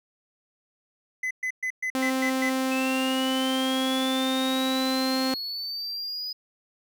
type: tone bursts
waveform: triangle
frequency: 2023 Hz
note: B6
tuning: 41 cents sharp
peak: -24 dBFS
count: 7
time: 1.23-2.496 s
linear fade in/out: 5 ms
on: 78 ms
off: 120 ms
type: tone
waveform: sawtooth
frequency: 262 Hz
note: C4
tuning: 2 cents sharp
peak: -20 dBFS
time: 1.95-5.34 s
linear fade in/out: 0 ms
type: linear sweep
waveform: triangle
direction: up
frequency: 2591 to 4978 Hz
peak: -29 dBFS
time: 2.71-6.33 s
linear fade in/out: 10 ms
effects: none